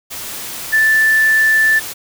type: tone in noise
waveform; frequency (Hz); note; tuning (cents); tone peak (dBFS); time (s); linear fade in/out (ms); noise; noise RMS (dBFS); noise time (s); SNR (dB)
sine; 1760; A6; 0; -9; 0.72-1.8; 20; white; -27; 0.1-1.94; +15
effects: none